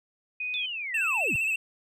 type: tone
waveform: sine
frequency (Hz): 2492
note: D#7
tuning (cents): +2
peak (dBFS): -29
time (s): 0.4-0.66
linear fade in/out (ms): 5
type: linear sweep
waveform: sine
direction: down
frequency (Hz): 3602 to 72.7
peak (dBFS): -31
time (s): 0.54-1.36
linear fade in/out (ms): 0
type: tone with vibrato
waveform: triangle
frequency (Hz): 2637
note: E7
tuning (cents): 0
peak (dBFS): -23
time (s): 0.94-1.56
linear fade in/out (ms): 5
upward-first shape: sine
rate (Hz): 15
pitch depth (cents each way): 56
effects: none